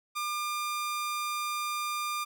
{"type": "tone", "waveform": "sawtooth", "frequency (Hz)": 1200, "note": "D6", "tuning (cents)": 37, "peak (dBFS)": -27, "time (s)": [0.15, 2.25], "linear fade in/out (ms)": 20, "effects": []}